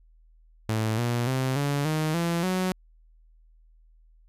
sawtooth tone with pitch steps, 110 / 119.96 / 130.81 / 142.65 / 155.56 / 169.64 / 185 Hz, A2 / B2 / C3 / C#3 / D#3 / E3 / F#3, 0 / -50 / 0 / +50 / 0 / +50 / 0 cents, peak -20 dBFS, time 0.69-2.72 s, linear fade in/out 0 ms, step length 290 ms, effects added 40 Hz sine -54 dBFS peak until 4.28 s + resampled to 32000 Hz

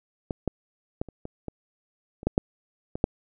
clicks, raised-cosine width 2 ms, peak -15 / -12 / -14 / -28 / -22 / -20 / -26 / -9 / -6 / -18 / -6 dBFS, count 11, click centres 0.308 / 0.477 / 1.015 / 1.087 / 1.254 / 1.483 / 2.231 / 2.27 / 2.379 / 2.955 / 3.041 s, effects none

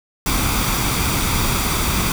pink noise with comb filter, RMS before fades -19 dBFS, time 0.26-2.12 s, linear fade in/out 2 ms, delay 0.85 ms, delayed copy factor +0.5, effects none

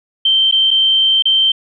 sine tone with dropouts, 3125 Hz, G7, 6 cents flat, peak -9 dBFS, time 0.25-1.52 s, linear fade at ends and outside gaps 5 ms, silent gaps 0.513-0.523 / 0.707-0.711 / 1.224-1.254 s, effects none

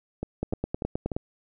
two click trains, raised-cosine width 2 ms, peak -14 / -17 dBFS, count 8 / 4, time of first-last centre 0.43-1.165 / 0.23-1.118 s, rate 9.52 / 3.38 Hz, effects none

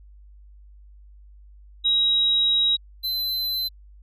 sine / square tone pair in turn, 3825 / 4052 Hz, A#7 / B7, +44 / +44 cents, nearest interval minor second, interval 100 cents, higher second, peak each -17 / -24 dBFS, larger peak first, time 1.84-2.77 / 3.03-3.69 s, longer first, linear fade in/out 20 ms, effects added 50 Hz sine -45 dBFS peak until 4.02 s

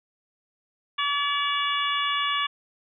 harmonic tone, 572 Hz, D5, 46 cents flat, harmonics 2 / 3 / 4 / 5 / 6, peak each -26 / -32 / -32 / -30 / -30 dBFS, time 0.98-2.47 s, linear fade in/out 10 ms, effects none

